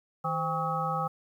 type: harmonic tone with a mistuned harmonic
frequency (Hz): 160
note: D#3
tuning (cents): +49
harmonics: 1 / 3 / 5 / 7 / 8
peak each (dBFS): -34 / -37 / -32 / -36 / -32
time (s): 0.24-1.08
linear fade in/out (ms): 10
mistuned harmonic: 3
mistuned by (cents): +130
effects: 10-bit